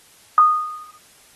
sine tone with exponential decay, 1234 Hz, D#6, 15 cents flat, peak -6 dBFS, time 0.38-0.98 s, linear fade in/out 1 ms, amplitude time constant 130 ms, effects white hiss -51 dBFS RMS until 1.35 s + AAC 32 kbps

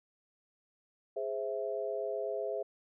sine chord, Ab augmented, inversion none, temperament equal, 415.3 / 523.3 / 659.3 Hz, Ab4 / C5 / E5, 0 / 0 / 0 cents, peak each -37 / -38 / -37 dBFS, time 1.16-2.63 s, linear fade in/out 10 ms, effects none

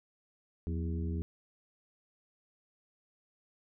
harmonic tone with a mistuned harmonic, 81.9 Hz, E2, 11 cents flat, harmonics 1 / 2 / 3 / 4 / 5, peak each -33 / -39 / -43 / -45 / -47 dBFS, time 0.67-1.22 s, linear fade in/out 0 ms, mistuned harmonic 2, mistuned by +120 cents, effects none

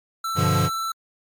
square tone with vibrato, 1332 Hz, E6, 18 cents sharp, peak -25 dBFS, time 0.24-0.92 s, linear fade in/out 5 ms, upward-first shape triangle, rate 19 Hz, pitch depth 12 cents each way
square chord, G dominant seventh, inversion none, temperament equal, 98 / 123.47 / 146.83 / 174.61 Hz, G2 / B2 / D3 / F3, 0 / 0 / 0 / 0 cents, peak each -24 / -26 / -24 / -25 dBFS, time 0.35-0.7 s, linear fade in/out 50 ms
effects MP3 96 kbps

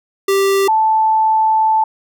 square / sine tone pair in turn, 392 / 877.2 Hz, G4 / A5, 0 / -6 cents, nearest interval octave + major second, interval 1394 cents, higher second, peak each -12 / -10 dBFS, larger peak second, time 0.28-0.68 / 0.68-1.84 s, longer second, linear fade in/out 5 ms, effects none

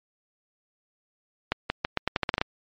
accelerating click train, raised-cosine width 0.3 ms, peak -7 dBFS, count 11, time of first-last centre 1.52-2.415 s, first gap 180 ms, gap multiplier 0.83, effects low-pass 5000 Hz 12 dB/octave + MP3 48 kbps

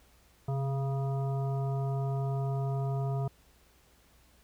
harmonic tone with a mistuned harmonic, 137.5 Hz, C#3, 14 cents flat, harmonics 1 / 3 / 5 / 7 / 9, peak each -29 / -40 / -40 / -47 / -49 dBFS, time 0.48-3.28 s, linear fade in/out 5 ms, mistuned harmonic 1, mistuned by -50 cents, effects added 60 Hz sine -64 dBFS peak until 4.43 s + pink hiss -64 dBFS RMS until 4.43 s

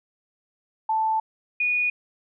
sine tone pair in turn, 880 / 2460 Hz, A5 / D#7, 0 / -20 cents, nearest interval octave + tritone, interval 1780 cents, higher second, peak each -20 dBFS, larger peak neither, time 0.89-1.2 / 1.6-1.9 s, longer first, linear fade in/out 5 ms, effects none

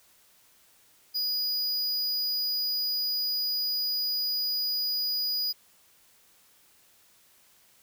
square tone, 4920 Hz, D#8, 20 cents flat, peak -27 dBFS, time 1.14-5.53 s, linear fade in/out 20 ms, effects white hiss -61 dBFS RMS until 7.82 s

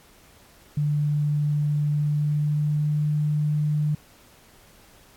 sine tone with pitch glide, 147.8 to 149.95 Hz, D3 to D3, +11 to +36 cents, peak -20 dBFS, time 0.77-3.95 s, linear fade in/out 5 ms, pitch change +25 cents, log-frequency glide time 1.88-3.05 s, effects pink hiss -54 dBFS RMS until 5.16 s + AAC 64 kbps

